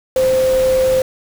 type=tone in noise; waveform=sine; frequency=520 Hz; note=C5; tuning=11 cents flat; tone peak=-11 dBFS; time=0.16-1.02 s; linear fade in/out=2 ms; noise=pink; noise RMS=-27 dBFS; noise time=0.16-1.02 s; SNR=+13 dB; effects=none